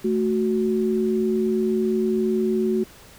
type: tone pair together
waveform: sine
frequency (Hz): 220.1 / 370.5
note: A3 / F#4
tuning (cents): +1 / +2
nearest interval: major sixth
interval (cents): 901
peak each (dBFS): -22 / -21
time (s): 0.04-2.84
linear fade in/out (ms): 10
effects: pink hiss -47 dBFS RMS until 3.18 s